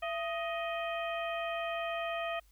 harmonic tone with a mistuned harmonic, 625 Hz, D#5, 8 cents sharp, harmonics 1 / 2 / 3 / 4 / 5, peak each -35 / -40 / -43 / -42 / -46 dBFS, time 0.02-2.4 s, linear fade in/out 10 ms, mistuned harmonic 1, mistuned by +130 cents, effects added 50 Hz sine -61 dBFS peak until 2.51 s + white hiss -70 dBFS RMS until 2.51 s

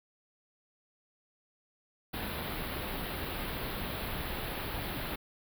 pink band-stop noise, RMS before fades -37 dBFS, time 2.13-5.16 s, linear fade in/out 10 ms, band 4300 to 11000 Hz, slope 48 dB/octave, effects none

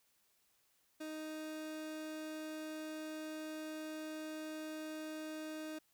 30% pulse tone, 311.1 Hz, D#4, in tune, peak -40 dBFS, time 1-5.79 s, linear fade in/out 10 ms, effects white hiss -75 dBFS RMS until 5.93 s

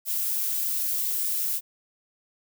violet noise, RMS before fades -27 dBFS, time 0.05-1.61 s, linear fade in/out 50 ms, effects none

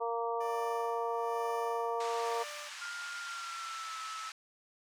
harmonic tone, 232.2 Hz, A#3, 7 cents flat, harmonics 2 / 3 / 4 / 5, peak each -35 / -38 / -37 / -40 dBFS, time 0-2.44 s, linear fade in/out 20 ms
15% pulse tone with tremolo, 592 Hz, D5, 14 cents sharp, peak -37 dBFS, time 0.4-2.69 s, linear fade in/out 10 ms, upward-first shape sine, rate 1.1 Hz, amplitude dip 75%
pink band-pass noise, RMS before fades -46 dBFS, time 2-4.32 s, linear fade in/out 2 ms, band 1100 to 7700 Hz, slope 24 dB/octave
sine tone with pitch glide, 1406 to 1304.3 Hz, F6 to E6, +11 to -19 cents, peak -40 dBFS, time 2.81-4.3 s, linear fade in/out 10 ms, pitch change -130 cents, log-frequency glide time 3.16-3.96 s
effects none

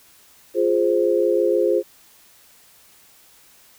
sine chord, F minor, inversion none, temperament equal, 349.2 / 415.3 / 523.3 Hz, F4 / Ab4 / C5, 0 / 0 / 0 cents, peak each -20 dBFS, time 0.54-1.83 s, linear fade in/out 50 ms, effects white hiss -52 dBFS RMS until 3.78 s

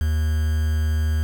triangle tone with quantisation, 77.78 Hz, D#2, in tune, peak -16 dBFS, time 0.01-1.23 s, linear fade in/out 0 ms, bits 6, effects none

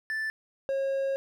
triangle tone pair in turn, 1760 / 543 Hz, A6 / C#5, 0 / -36 cents, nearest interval octave + minor sixth, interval 2036 cents, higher first, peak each -27 / -24 dBFS, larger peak second, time 0.1-0.3 / 0.69-1.16 s, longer second, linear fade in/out 0 ms, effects none

